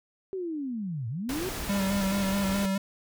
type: linear two-way sweep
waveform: sine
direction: down then up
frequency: 390.7 to 107 to 390.7 Hz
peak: -30 dBFS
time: 0.33-1.49 s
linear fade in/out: 0 ms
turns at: 1.08 s
type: noise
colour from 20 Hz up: pink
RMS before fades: -35 dBFS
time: 1.29-2.66 s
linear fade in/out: 2 ms
type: tone with vibrato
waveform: square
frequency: 196 Hz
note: G3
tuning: in tune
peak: -26 dBFS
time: 1.69-2.78 s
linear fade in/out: 5 ms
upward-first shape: square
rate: 4.7 Hz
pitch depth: 30 cents each way
effects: none